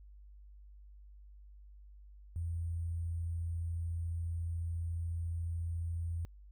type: tone with sample-and-hold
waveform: sine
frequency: 84.1 Hz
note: E2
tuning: 35 cents sharp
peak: -34 dBFS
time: 2.36-6.25 s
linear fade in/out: 0 ms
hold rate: 8820 Hz
effects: added 50 Hz sine -52 dBFS peak until 6.51 s